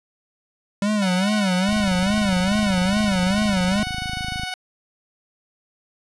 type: tone with vibrato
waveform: square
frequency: 196 Hz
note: G3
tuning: in tune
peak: -19 dBFS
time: 0.82-3.83 s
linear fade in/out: 2 ms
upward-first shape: sine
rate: 2.4 Hz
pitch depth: 150 cents each way
type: tone with tremolo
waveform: 10% pulse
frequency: 740 Hz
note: F#5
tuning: in tune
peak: -17 dBFS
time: 1.02-4.54 s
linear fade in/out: 2 ms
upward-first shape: sine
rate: 20 Hz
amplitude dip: 30%
type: click train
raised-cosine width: 5 ms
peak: -19 dBFS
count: 74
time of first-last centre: 1.69-4.434 s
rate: 26.6 Hz
effects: resampled to 22050 Hz